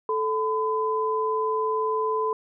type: tone pair together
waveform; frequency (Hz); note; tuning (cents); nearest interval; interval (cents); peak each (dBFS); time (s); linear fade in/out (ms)
sine; 436.7 / 1010.3; A4 / B5; -13 / +39; octave + minor third; 1452; -25; 0.09-2.33; 2
effects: none